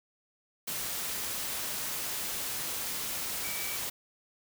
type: tone in noise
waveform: sine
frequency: 2300 Hz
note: D7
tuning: 37 cents flat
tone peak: -41 dBFS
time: 3.43-3.77 s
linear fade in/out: 10 ms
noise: white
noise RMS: -35 dBFS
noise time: 0.67-3.9 s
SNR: -9 dB
effects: none